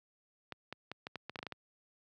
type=clicks; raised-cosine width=0.3 ms; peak=-25 dBFS; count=11; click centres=0.523 / 0.726 / 0.916 / 1.069 / 1.157 / 1.296 / 1.358 / 1.39 / 1.429 / 1.467 / 1.523 s; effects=high-pass 100 Hz 12 dB/octave